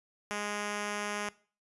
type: tone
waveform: 5% pulse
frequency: 207 Hz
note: G#3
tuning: 5 cents flat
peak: -22 dBFS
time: 0.31-1.29 s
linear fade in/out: 0 ms
effects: noise-tail reverb RT60 0.4 s tail -20 dB re dry + resampled to 24000 Hz